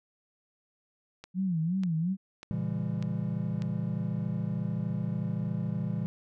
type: click train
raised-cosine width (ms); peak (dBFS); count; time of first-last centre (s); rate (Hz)
0.2; -26; 5; 1.24-3.621; 1.68
type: tone with vibrato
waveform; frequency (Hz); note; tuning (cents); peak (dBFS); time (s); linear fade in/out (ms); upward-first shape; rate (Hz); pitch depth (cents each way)
sine; 174.61; F3; 0; -26; 1.34-2.17; 50; sine; 2.8; 170
type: chord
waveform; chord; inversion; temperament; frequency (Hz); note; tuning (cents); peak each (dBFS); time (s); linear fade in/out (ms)
triangle; A# diminished seventh; none; just; 116.54 / 139.85 / 167.82 / 201.4; A#2 / C#3 / E3 / G3; 0 / +16 / +31 / +47; -33 / -35 / -31 / -33; 2.51-6.06; 0
effects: none